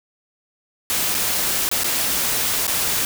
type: noise with dropouts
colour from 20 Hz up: white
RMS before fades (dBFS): -21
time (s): 0.9-3.05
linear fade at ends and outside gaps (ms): 0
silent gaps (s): 1.144-1.149 / 1.69-1.714 / 1.835-1.843 / 2.668-2.678
effects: none